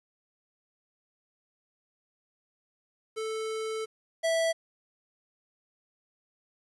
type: tone pair in turn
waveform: square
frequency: 440 / 656.8 Hz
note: A4 / E5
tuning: 0 / -6 cents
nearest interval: perfect fifth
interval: 694 cents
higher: second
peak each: -32 / -25 dBFS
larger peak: second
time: 3.16-3.86 / 4.23-4.53 s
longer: first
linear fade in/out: 20 ms
effects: resampled to 24000 Hz + 10-bit